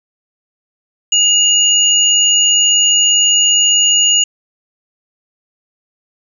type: tone pair together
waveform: sine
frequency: 2863 / 6829 Hz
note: F7 / G#8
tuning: +42 / +47 cents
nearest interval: octave + minor third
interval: 1505 cents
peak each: -11 dBFS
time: 1.12-4.24 s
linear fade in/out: 5 ms
effects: none